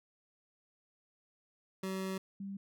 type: tone pair in turn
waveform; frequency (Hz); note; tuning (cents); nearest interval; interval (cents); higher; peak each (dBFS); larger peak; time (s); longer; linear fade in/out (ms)
25% pulse / sine; 190 / 196.87; F#3 / G3; +46 / +8; minor second; 62; second; -32 / -39; first; 1.83-2.18 / 2.4-2.57; first; 5
effects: none